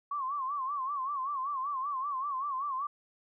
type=tone with vibrato; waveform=sine; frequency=1100 Hz; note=C#6; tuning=14 cents flat; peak=-31 dBFS; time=0.11-2.87 s; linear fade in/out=5 ms; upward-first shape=sine; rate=5.2 Hz; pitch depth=120 cents each way; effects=none